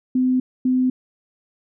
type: tone pair in turn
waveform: sine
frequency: 255.4 / 255.4 Hz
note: C4 / C4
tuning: -42 / -42 cents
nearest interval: unison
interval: 0 cents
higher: neither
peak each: -15 dBFS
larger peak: neither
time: 0.15-0.4 / 0.65-0.9 s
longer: neither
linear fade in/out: 5 ms
effects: none